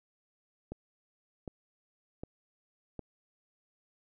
click train, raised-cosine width 2 ms, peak -26 dBFS, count 4, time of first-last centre 0.72-2.993 s, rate 1.32 Hz, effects none

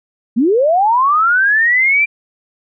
sine linear sweep, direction up, 207.9 to 2380 Hz, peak -9 dBFS, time 0.36-2.06 s, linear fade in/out 20 ms, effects none

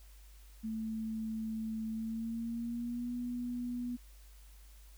sine tone with pitch glide, 220.9 to 243.7 Hz, A3 to B3, +7 to -23 cents, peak -35 dBFS, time 0.63-3.97 s, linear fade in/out 20 ms, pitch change +170 cents, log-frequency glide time 1.91-3.14 s, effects added 50 Hz sine -53 dBFS peak until 4.97 s + white hiss -64 dBFS RMS until 4.97 s

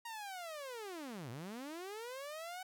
sawtooth linear two-way sweep, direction down then up, 944 to 110 to 756 Hz, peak -40 dBFS, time 0.05-2.63 s, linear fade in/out 5 ms, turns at 1.3 s, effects none

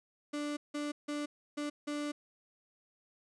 35% pulse tone bursts at uneven times, 293.8 Hz, D4, 1 cent sharp, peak -33 dBFS, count 5, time 0.33-0.57 / 0.74-0.92 / 1.08-1.26 / 1.57-1.7 / 1.87-2.12 s, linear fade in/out 10 ms, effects resampled to 22050 Hz + 12-bit

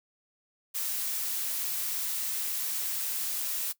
blue noise, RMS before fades -32 dBFS, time 0.74-3.73 s, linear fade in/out 20 ms, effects noise-tail reverb RT60 0.1 s tail -19 dB re dry

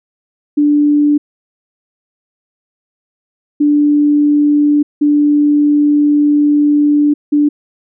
sine tone bursts at uneven times, 293.7 Hz, D4, in tune, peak -7 dBFS, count 4, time 0.57-1.18 / 3.6-4.83 / 5.01-7.14 / 7.32-7.49 s, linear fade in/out 10 ms, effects none

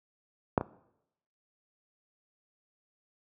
clicks, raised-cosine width 1 ms, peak -8 / -18 dBFS, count 2, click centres 0.578 / 0.611 s, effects noise-tail reverb RT60 0.8 s tail -20 dB re dry + high-pass 80 Hz 12 dB/octave

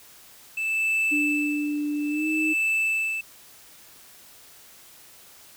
triangle tone with tremolo, 2637 Hz, E7, in tune, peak -19 dBFS, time 0.57-3.21 s, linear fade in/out 5 ms, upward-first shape sine, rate 0.58 Hz, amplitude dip 95%
sine tone with pitch glide, 295.3 to 312 Hz, D4 to D#4, +10 to +5 cents, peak -24 dBFS, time 1.11-2.54 s, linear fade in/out 20 ms, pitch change +95 cents, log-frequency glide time 2.1-2.27 s
effects white hiss -50 dBFS RMS until 5.56 s

